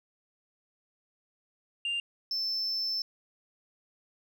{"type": "tone pair in turn", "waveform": "sine", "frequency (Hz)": [2794, 5297], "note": ["F7", "E8"], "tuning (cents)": [0, 8], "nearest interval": "major seventh", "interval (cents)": 1108, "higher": "second", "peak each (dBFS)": -27, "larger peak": "neither", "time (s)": [[1.85, 2], [2.31, 3.02]], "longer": "second", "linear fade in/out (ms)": 2, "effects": ["tanh soft clip ceiling -27 dBFS"]}